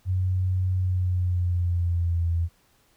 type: tone with pitch glide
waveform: sine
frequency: 92.5 to 84.33 Hz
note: F#2 to E2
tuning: 0 to +40 cents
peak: -21 dBFS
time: 0.05-2.49 s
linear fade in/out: 50 ms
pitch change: -160 cents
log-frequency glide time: 0.78-2.29 s
effects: pink hiss -63 dBFS RMS until 2.96 s